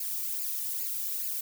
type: noise with flanger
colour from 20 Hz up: violet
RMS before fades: -33 dBFS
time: 0-1.41 s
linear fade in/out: 5 ms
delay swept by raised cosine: 0.42 to 1.72 ms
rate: 2.4 Hz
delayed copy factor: +0.8
effects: none